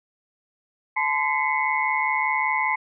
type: tone cluster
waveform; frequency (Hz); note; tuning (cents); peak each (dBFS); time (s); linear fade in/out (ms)
sine; 864 / 1025 / 2033 / 2178; A5 / C6 / B6 / C#7; -32 / -36 / +50 / -31; -26; 0.96-2.76; 10
effects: none